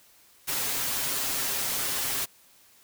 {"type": "noise with comb filter", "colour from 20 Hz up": "white", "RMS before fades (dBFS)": -29, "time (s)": [0.47, 2.26], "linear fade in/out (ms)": 20, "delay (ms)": 7.4, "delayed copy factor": 0.55, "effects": ["white hiss -58 dBFS RMS until 2.83 s"]}